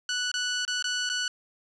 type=tone with dropouts; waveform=15% pulse; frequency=1480 Hz; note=F#6; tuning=in tune; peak=-20 dBFS; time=0.09-1.28 s; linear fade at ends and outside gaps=2 ms; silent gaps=0.316-0.34 / 0.651-0.678 / 0.825-0.842 / 1.092-1.098 s; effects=resampled to 22050 Hz